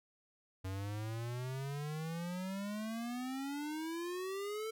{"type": "exponential sweep", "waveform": "square", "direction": "up", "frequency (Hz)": [93.2, 447.6], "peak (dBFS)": -39, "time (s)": [0.64, 4.71], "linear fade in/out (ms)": 10, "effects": []}